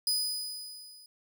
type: tone with level ramp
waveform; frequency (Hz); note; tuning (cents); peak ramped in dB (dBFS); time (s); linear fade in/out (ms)
sawtooth; 4978; D#8; 0; -22 to -49; 0.07-1.06; 2
effects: none